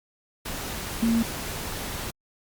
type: tone in noise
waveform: sine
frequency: 229.4 Hz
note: A#3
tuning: 28 cents flat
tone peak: -19 dBFS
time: 1.02-1.23 s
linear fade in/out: 10 ms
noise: pink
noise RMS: -33 dBFS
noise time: 0.45-2.11 s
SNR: +11 dB
effects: Opus 48 kbps